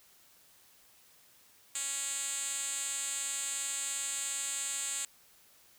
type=tone with band-pass filter; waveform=5% pulse; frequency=277.2 Hz; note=C#4; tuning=in tune; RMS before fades=-36 dBFS; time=1.75-5.05 s; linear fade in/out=2 ms; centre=7500 Hz; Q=3.3; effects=white hiss -62 dBFS RMS until 5.78 s